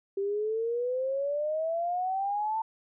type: exponential sweep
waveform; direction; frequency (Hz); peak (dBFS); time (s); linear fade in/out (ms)
sine; up; 390 to 899; -27; 0.17-2.62; 5
effects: none